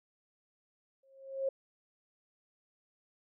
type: tone with exponential growth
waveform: sine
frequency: 539 Hz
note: C#5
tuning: 49 cents flat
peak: -27 dBFS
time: 1.03-1.49 s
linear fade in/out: 5 ms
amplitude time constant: 100 ms
effects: none